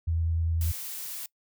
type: tone with vibrato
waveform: sine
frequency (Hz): 82.41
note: E2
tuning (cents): 0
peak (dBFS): -24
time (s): 0.07-0.72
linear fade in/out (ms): 10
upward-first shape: square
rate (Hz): 10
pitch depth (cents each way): 10
type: noise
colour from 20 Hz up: blue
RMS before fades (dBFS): -37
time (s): 0.61-1.26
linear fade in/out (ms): 2
effects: noise-tail reverb RT60 0.1 s tail -22 dB re dry